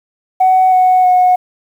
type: tone with pitch steps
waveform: sine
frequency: 748 / 739 / 730.1 Hz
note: F#5 / F#5 / F#5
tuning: +19 / -2 / -23 cents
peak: -5 dBFS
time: 0.4-1.36 s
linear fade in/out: 10 ms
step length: 320 ms
effects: tanh soft clip ceiling -3 dBFS + 7-bit